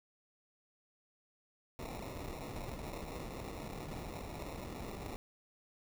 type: noise with sample-and-hold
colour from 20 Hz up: pink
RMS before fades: -44 dBFS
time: 1.79-5.16 s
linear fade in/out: 0 ms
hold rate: 1575 Hz
effects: none